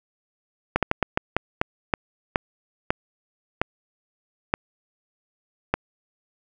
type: slowing click train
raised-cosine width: 0.5 ms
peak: -4 dBFS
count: 13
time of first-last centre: 0.76-5.74 s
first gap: 67 ms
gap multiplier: 1.3
effects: none